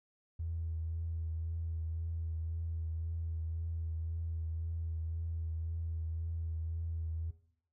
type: tone with vibrato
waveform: triangle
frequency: 81.7 Hz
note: E2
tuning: 15 cents flat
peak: -31 dBFS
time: 0.39-7.31 s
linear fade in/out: 10 ms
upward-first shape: triangle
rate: 1.9 Hz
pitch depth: 26 cents each way
effects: noise-tail reverb RT60 0.6 s tail -18 dB re dry + tanh soft clip ceiling -33 dBFS